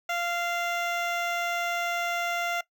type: tone with notch filter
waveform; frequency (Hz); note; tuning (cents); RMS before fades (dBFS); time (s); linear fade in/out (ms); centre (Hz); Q
15% pulse; 693; F5; -14; -29; 0.09-2.61; 5; 10000; 0.64
effects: noise-tail reverb RT60 0.1 s tail -20 dB re dry